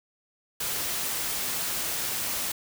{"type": "noise", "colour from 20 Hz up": "white", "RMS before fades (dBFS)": -30, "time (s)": [0.6, 2.52], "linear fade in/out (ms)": 5, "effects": []}